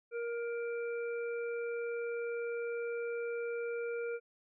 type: harmonic tone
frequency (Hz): 469.8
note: A#4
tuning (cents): +13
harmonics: 1 / 3 / 5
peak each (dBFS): -35 / -45 / -49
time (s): 0.11-4.2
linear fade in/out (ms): 50
effects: none